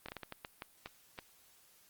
slowing click train, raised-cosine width 0.3 ms, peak -26 dBFS, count 10, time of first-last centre 0.06-1.188 s, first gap 25 ms, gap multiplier 1.38, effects white hiss -65 dBFS RMS until 1.89 s + Opus 32 kbps

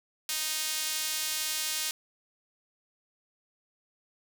sawtooth tone with high-pass filter, 311.1 Hz, D#4, in tune, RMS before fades -32 dBFS, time 0.29-1.91 s, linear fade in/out 2 ms, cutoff 3800 Hz, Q 0.67, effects none

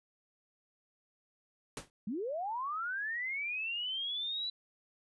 pink noise with exponential decay, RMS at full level -37 dBFS, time 1.77-1.9 s, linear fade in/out 1 ms, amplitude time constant 28 ms
sine linear sweep, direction up, 184.4 to 3986 Hz, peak -34 dBFS, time 2.07-4.5 s, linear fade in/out 5 ms
effects resampled to 24000 Hz

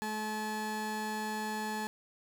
30% pulse tone pair together, 215 / 860 Hz, A3 / A5, -40 / -40 cents, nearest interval 2 octaves, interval 2400 cents, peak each -35 / -35 dBFS, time 0.02-1.87 s, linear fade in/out 0 ms, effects none

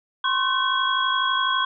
sine tone cluster, 1041 / 1093 / 1523 / 3311 Hz, C6 / C#6 / F#6 / G#7, -9 / -25 / +50 / -6 cents, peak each -25 dBFS, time 0.24-1.65 s, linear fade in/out 5 ms, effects none

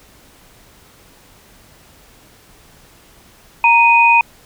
sine tone pair together, 932.3 / 2489 Hz, A#5 / D#7, 0 / 0 cents, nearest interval octave + perfect fourth, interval 1700 cents, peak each -10 dBFS, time 3.64-4.21 s, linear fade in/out 2 ms, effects pink hiss -47 dBFS RMS until 4.45 s

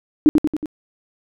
sine tone with echo, 304.6 Hz, D#4, 37 cents flat, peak -6 dBFS, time 0.26-0.29 s, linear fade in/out 0 ms, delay 92 ms, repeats 4, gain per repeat -4 dB, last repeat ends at 0.658 s, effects none

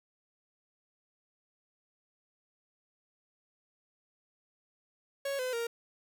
45% pulse tone with pitch steps, 554.4 / 508.4 / 466.2 Hz, C#5 / C5 / A#4, 0 / -50 / 0 cents, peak -32 dBFS, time 5.25-5.67 s, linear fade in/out 5 ms, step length 140 ms, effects none

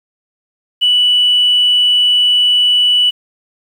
sine tone, 2960 Hz, F#7, in tune, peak -7 dBFS, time 0.81-3.11 s, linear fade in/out 20 ms, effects tanh soft clip ceiling -3 dBFS + 7-bit

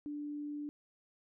sine tone, 293.7 Hz, D4, in tune, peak -38 dBFS, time 0.06-0.69 s, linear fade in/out 0 ms, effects none

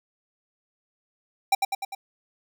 square tone with echo, 786 Hz, G5, 4 cents sharp, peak -17 dBFS, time 1.52-1.55 s, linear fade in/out 5 ms, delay 100 ms, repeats 4, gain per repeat -4 dB, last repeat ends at 1.95 s, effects none

